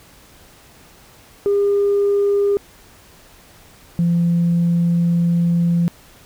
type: tone pair in turn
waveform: sine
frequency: 403.6 / 171.07 Hz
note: G#4 / F3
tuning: -49 / -36 cents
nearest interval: octave + minor third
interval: 1487 cents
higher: first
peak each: -12 dBFS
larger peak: neither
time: 1.46-2.57 / 3.99-5.88 s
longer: second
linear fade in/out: 0 ms
effects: tanh soft clip ceiling -10 dBFS + pink hiss -47 dBFS RMS until 6.25 s